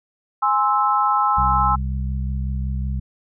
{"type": "chord", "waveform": "sine", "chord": "Ab augmented", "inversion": "none", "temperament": "equal with one note detuned", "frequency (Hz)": [830.6, 1046.5, 1310.2], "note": ["Ab5", "C6", "E6"], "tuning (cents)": [0, 0, -11], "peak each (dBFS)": [-20, -20, -19], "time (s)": [0.42, 1.76], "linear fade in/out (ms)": 10}
{"type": "harmonic tone", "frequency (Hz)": 65.41, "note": "C2", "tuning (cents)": 0, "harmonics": [1, 2, 3], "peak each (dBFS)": [-22, -28, -32], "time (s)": [1.37, 3], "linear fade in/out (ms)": 10}
{"effects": []}